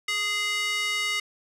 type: tone with high-pass filter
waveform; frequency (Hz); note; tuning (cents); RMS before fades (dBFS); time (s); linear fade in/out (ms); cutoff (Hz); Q
square; 415.3; G#4; 0; -27; 0.08-1.2; 5; 2200; 2.2
effects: low-pass 10000 Hz 12 dB/octave